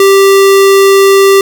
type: tone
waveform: square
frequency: 392 Hz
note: G4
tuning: in tune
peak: -3 dBFS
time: 0-1.41 s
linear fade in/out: 2 ms
effects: none